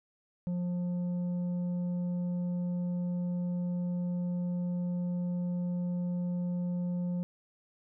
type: tone with tanh clipping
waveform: triangle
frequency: 177.1 Hz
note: F3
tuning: 24 cents sharp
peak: -31 dBFS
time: 0.47-7.23 s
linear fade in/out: 0 ms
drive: 10 dB
effects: none